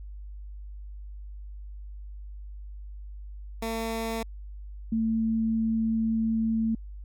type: tone pair in turn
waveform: 15% pulse / sine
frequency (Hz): 225.8 / 223.7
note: A3 / A3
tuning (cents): +45 / +29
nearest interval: unison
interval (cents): 16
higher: first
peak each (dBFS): -23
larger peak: neither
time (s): 3.62-4.23 / 4.92-6.75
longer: second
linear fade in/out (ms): 5
effects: added 50 Hz sine -38 dBFS peak until 7.04 s